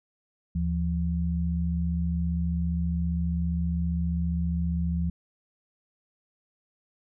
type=tone pair together; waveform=sine; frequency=76.2 / 171.19 Hz; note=D#2 / F3; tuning=-36 / -34 cents; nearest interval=octave + major second; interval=1402 cents; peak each=-27 dBFS; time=0.55-5.1 s; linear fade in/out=5 ms; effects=none